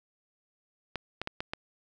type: clicks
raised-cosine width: 0.3 ms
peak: -17 dBFS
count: 5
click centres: 0.957 / 1.216 / 1.274 / 1.405 / 1.535 s
effects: none